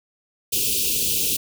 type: band-stop noise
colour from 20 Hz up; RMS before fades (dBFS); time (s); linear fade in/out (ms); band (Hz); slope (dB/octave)
white; -22; 0.52-1.37; 10; 510 to 2500; 96
effects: none